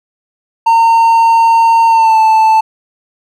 triangle tone with pitch glide, 914 to 880.8 Hz, A#5 to A5, -34 to +2 cents, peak -3 dBFS, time 0.66-2.61 s, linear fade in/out 10 ms, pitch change -64 cents, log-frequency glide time 1.87-2.19 s, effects none

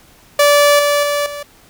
sawtooth tone with level steps, 580 Hz, D5, 22 cents flat, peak -4 / -8 / -11 / -21 dBFS, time 0.39-1.43 s, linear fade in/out 5 ms, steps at 0.79 / 1.03 / 1.26 s, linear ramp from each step 2 ms, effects pink hiss -47 dBFS RMS until 1.69 s

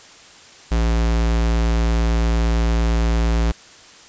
square tone, 56.8 Hz, A#1, 44 cents flat, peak -16 dBFS, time 0.71-3.52 s, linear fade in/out 10 ms, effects white hiss -44 dBFS RMS until 4.08 s + resampled to 16000 Hz

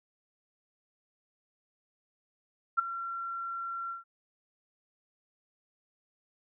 sine tone with ADSR envelope, 1365 Hz, F6, 40 cents flat, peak -19 dBFS, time 2.77-4.04 s, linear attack 21 ms, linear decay 10 ms, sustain -15 dB, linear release 140 ms, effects none

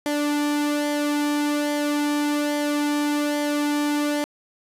sawtooth tone with flanger, 293.7 Hz, D4, in tune, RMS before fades -23 dBFS, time 0.06-4.24 s, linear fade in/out 0 ms, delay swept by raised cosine 0.75 to 1.95 ms, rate 1.2 Hz, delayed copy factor -0.55, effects resampled to 32000 Hz + 9-bit

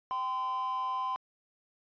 triangle tone pair together, 777 / 1025.6 Hz, G5 / C6, -16 / -35 cents, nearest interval perfect fourth, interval 481 cents, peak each -36 / -28 dBFS, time 0.11-1.16 s, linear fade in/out 0 ms, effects tanh soft clip ceiling -25 dBFS + resampled to 11025 Hz

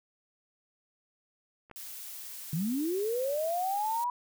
clicks, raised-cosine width 0.5 ms, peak -41 / -31 dBFS, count 2, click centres 1.698 / 1.713 s
blue noise, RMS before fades -43 dBFS, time 1.76-4.04 s, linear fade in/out 0 ms
sine linear sweep, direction up, 146.83 to 990 Hz, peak -28 dBFS, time 2.53-4.1 s, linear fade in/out 2 ms
effects none

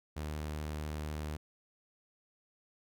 sawtooth tone, 76 Hz, D#2, 40 cents flat, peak -33 dBFS, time 0.16-1.37 s, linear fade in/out 10 ms, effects none

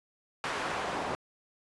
pink noise with band-pass filter sweep, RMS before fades -34 dBFS, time 0.44-1.15 s, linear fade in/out 0 ms, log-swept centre 1300 to 670 Hz, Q 0.8, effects resampled to 24000 Hz

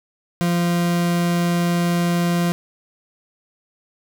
40% pulse tone, 173.1 Hz, F3, 15 cents flat, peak -16 dBFS, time 0.41-2.52 s, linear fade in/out 0 ms, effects none

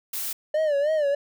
blue noise, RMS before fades -30 dBFS, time 0.13-0.33 s, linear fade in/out 5 ms
triangle tone with vibrato, 595 Hz, D5, 22 cents sharp, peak -18 dBFS, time 0.54-1.15 s, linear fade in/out 5 ms, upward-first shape sine, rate 3.2 Hz, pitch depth 110 cents each way
effects none

